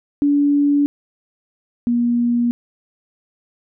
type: tone pair in turn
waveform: sine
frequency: 287.3 / 238.8 Hz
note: D4 / A#3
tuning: -38 / +42 cents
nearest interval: minor third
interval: 320 cents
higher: first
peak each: -12 / -14 dBFS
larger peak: first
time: 0.22-0.86 / 1.87-2.51 s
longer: neither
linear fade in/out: 0 ms
effects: none